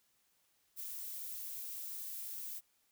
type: noise with ADSR envelope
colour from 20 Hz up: violet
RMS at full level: -42 dBFS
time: 0.76-2.61 s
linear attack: 41 ms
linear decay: 7 ms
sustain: -2 dB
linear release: 35 ms
effects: white hiss -75 dBFS RMS until 2.91 s